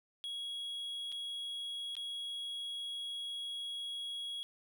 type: tone with dropouts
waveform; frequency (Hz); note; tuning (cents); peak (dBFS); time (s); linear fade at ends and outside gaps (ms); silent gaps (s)
triangle; 3322; G#7; 0; -37; 0.24-4.43; 0; 1.119-1.124 / 1.953-1.967
effects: none